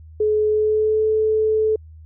sine tone with pitch glide, 426.5 to 434.7 Hz, G#4 to A4, +46 to -21 cents, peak -15 dBFS, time 0.2-1.76 s, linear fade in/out 5 ms, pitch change +33 cents, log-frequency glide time 0.48-1.05 s, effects added 79 Hz sine -39 dBFS peak until 2.05 s

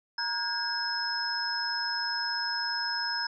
sine tone cluster, 938 / 1445 / 1627 / 5170 Hz, A#5 / F#6 / G#6 / E8, +11 / -41 / -36 / -34 cents, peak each -36 / -38 / -34 / -31 dBFS, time 0.18-3.27 s, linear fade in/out 5 ms, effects none

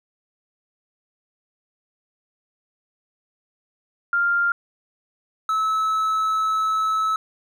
sine / triangle tone pair in turn, 1396.9 / 1299.8 Hz, F6 / E6, 0 / -25 cents, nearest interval minor second, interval 125 cents, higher first, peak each -17 / -17 dBFS, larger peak neither, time 4.13-4.52 / 5.49-7.16 s, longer second, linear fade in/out 2 ms, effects none

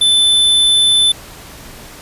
square tone, 3520 Hz, A7, in tune, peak -9 dBFS, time 0.01-1.12 s, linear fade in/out 5 ms, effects pink hiss -35 dBFS RMS until 2.01 s + resampled to 32000 Hz

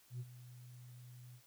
sine tone with ADSR envelope, 123.47 Hz, B2, in tune, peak -37 dBFS, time 0.1-1.42 s, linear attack 100 ms, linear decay 42 ms, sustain -15 dB, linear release 78 ms, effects tanh soft clip ceiling -39 dBFS + white hiss -67 dBFS RMS until 1.46 s

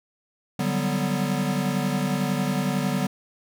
square chord, G major seventh, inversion second, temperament equal, 146.83 / 185 / 196 / 246.9 Hz, D3 / F#3 / G3 / B3, 0 / 0 / 0 / 0 cents, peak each -29 dBFS, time 0.59-3.07 s, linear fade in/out 5 ms, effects none

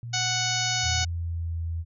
sine tone, 118.3 Hz, A#2, 26 cents sharp, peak -33 dBFS, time 0.03-1.03 s, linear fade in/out 0 ms
harmonic tone, 740 Hz, F#5, in tune, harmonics 1 / 2 / 3 / 4 / 5 / 6 / 7 / 8 / 9, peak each -33 / -33 / -33 / -33 / -33 / -33 / -33 / -33 / -33 dBFS, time 0.13-1.05 s, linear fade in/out 10 ms
sine tone with pitch glide, 84.9 to 83.01 Hz, F2 to E2, -48 to +13 cents, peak -27 dBFS, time 0.82-1.85 s, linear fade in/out 50 ms, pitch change -39 cents, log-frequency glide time 1.11-1.59 s
effects none

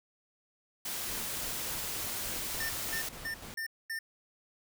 white noise, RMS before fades -37 dBFS, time 0.85-3.09 s, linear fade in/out 5 ms
pink noise with tremolo, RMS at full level -45 dBFS, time 1.07-3.54 s, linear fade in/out 0 ms, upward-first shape square, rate 3.4 Hz, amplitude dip 40%
square tone bursts, 1803 Hz, A6, 42 cents sharp, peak -35 dBFS, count 5, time 2.6-3.99 s, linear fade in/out 5 ms, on 94 ms, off 230 ms
effects none

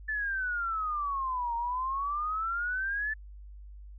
sine exponential two-way sweep, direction down then up, 1760 to 926 to 1760 Hz, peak -29 dBFS, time 0.08-3.14 s, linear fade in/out 10 ms, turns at 1.55 s, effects added 50 Hz sine -44 dBFS peak until 3.98 s

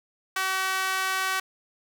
sawtooth tone with high-pass filter, 379.4 Hz, F#4, 43 cents sharp, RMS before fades -27 dBFS, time 0.36-1.4 s, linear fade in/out 5 ms, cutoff 1300 Hz, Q 1.7, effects none

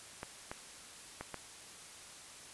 clicks, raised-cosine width 0.5 ms, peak -25 dBFS, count 4, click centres 0.231 / 0.515 / 1.21 / 1.343 s, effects white hiss -52 dBFS RMS until 2.53 s + resampled to 24000 Hz

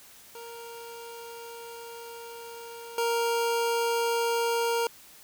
25% pulse tone with level steps, 466.2 Hz, A#4, in tune, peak -37 / -21 dBFS, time 0.35-4.87 s, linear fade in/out 2 ms, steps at 2.98 s, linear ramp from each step 2 ms, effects white hiss -52 dBFS RMS until 5.23 s

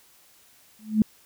sine tone with exponential growth, 215.7 Hz, A3, 34 cents flat, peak -12 dBFS, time 0.79-1.02 s, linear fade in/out 2 ms, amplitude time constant 48 ms, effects white hiss -57 dBFS RMS until 1.25 s

